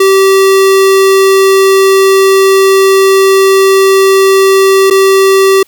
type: tone with dropouts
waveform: square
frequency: 386.8 Hz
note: G4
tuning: 23 cents flat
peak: -4 dBFS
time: 0-5.63 s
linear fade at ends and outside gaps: 5 ms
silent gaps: 4.901-4.908 s
effects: white hiss -47 dBFS RMS until 5.67 s